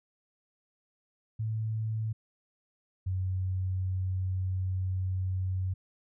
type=tone pair in turn; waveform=sine; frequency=110 / 93.24 Hz; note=A2 / F#2; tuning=0 / +14 cents; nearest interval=minor third; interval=286 cents; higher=first; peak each=-29 / -28 dBFS; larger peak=second; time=1.39-2.13 / 3.06-5.74 s; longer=second; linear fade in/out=10 ms; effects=none